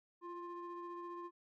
triangle ring-modulated tone, 353.7 Hz, F4, 22 cents sharp, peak -39 dBFS, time 0.21-1.31 s, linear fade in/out 50 ms, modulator 700 Hz, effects none

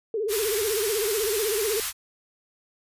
sine tone with vibrato, 424.8 Hz, G#4, 39 cents sharp, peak -24 dBFS, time 0.14-1.8 s, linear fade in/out 2 ms, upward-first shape sine, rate 16 Hz, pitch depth 130 cents each way
white band-stop noise, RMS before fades -28 dBFS, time 0.28-1.93 s, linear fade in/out 50 ms, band 100 to 920 Hz, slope 24 dB/octave
effects resampled to 32000 Hz

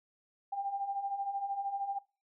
sine beating tone pair, 784 / 797 Hz, G5 / G5, 0 / +28 cents, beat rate 13 Hz, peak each -40 / -34 dBFS, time 0.52-1.99 s, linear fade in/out 10 ms, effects noise-tail reverb RT60 0.3 s tail -21 dB re dry

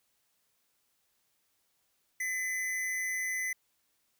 square tone with amplitude modulation, 2016 Hz, B6, 35 cents sharp, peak -30 dBFS, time 2.2-3.53 s, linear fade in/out 5 ms, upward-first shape sine, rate 187 Hz, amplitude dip 45%, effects white hiss -75 dBFS RMS until 4.19 s

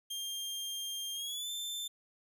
sawtooth tone with pitch glide, 3200 to 3551 Hz, G7 to A7, +35 to +15 cents, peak -34 dBFS, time 0.1-1.88 s, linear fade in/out 10 ms, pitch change +180 cents, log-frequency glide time 1.14-1.5 s, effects none

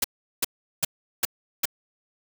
white noise bursts, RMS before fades -22 dBFS, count 5, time 0.02-1.655 s, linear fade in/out 5 ms, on 23 ms, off 380 ms, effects none

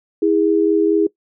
sine tone pair together, 324.9 / 409.3 Hz, E4 / G#4, -25 / -25 cents, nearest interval major third, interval 400 cents, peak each -15 dBFS, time 0.22-1.07 s, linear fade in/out 5 ms, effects noise-tail reverb RT60 0.1 s tail -20 dB re dry

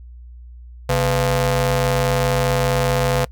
sawtooth ring-modulated tone, 184.7 Hz, F#3, 3 cents flat, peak -9 dBFS, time 0.89-3.25 s, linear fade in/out 5 ms, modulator 317 Hz, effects noise-tail reverb RT60 0.1 s tail -24 dB re dry + added 60 Hz sine -36 dBFS peak until 3.31 s

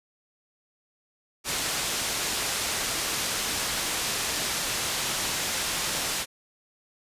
white low-pass noise, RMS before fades -29 dBFS, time 1.44-6.26 s, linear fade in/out 50 ms, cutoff 8000 Hz, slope 12 dB/octave, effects resampled to 32000 Hz

